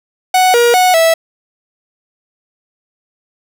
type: tone with pitch steps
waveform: 45% pulse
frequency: 741 / 475.6 / 735 / 655 Hz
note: F#5 / A#4 / F#5 / E5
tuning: +2 / +35 / -12 / -11 cents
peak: -7 dBFS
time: 0.34-1.14 s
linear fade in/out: 5 ms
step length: 200 ms
effects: none